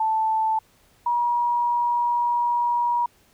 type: tone pair in turn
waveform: sine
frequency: 880 / 957.2 Hz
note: A5 / A#5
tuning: 0 / +46 cents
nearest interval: minor second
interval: 146 cents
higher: second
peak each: -19 dBFS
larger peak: neither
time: 0-0.59 / 1.06-3.06 s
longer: second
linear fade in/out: 5 ms
effects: pink hiss -59 dBFS RMS until 3.33 s